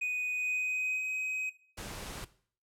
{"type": "tone with pitch glide", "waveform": "triangle", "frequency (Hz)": [2489, 2524], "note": ["D#7", "D#7"], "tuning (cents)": [0, 24], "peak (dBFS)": -29, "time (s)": [0.01, 1.5], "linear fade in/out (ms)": 10, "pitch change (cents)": 24, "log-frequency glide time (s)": [0.33, 1.1]}
{"type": "noise", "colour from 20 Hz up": "pink", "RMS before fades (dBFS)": -42, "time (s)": [1.77, 2.25], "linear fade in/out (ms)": 10}
{"effects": ["noise-tail reverb RT60 0.5 s tail -17 dB re dry", "low-pass 12000 Hz 12 dB/octave"]}